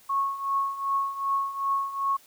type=tone with tremolo; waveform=sine; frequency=1100 Hz; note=C#6; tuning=14 cents flat; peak=-21 dBFS; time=0.09-2.17 s; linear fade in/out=10 ms; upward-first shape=triangle; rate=2.6 Hz; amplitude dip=80%; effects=white hiss -56 dBFS RMS until 2.26 s